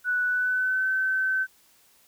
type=tone with pitch glide; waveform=sine; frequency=1480 to 1533.1 Hz; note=F#6 to G6; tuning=0 to -39 cents; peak=-22 dBFS; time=0.04-1.47 s; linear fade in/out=50 ms; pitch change=+61 cents; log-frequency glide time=0.25-0.9 s; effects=white hiss -60 dBFS RMS until 2.07 s